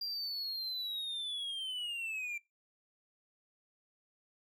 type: linear sweep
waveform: triangle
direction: down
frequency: 4785 to 2349 Hz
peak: -35 dBFS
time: 0.01-2.38 s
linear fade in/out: 5 ms
effects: noise-tail reverb RT60 0.2 s tail -21 dB re dry